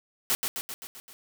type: noise with echo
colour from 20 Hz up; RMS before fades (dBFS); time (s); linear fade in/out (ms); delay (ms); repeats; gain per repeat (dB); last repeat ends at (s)
white; -25; 0.3-0.35; 0; 130; 6; -4; 1.13
effects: none